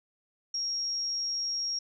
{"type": "tone", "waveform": "sine", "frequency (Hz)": 5588, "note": "F8", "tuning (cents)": 0, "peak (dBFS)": -29, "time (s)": [0.54, 1.79], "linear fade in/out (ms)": 5, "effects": []}